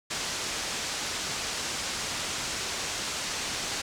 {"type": "low-pass noise", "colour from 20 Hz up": "white", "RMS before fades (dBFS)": -33, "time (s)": [0.1, 3.82], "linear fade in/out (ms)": 10, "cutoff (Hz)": 7300, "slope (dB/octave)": 24, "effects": []}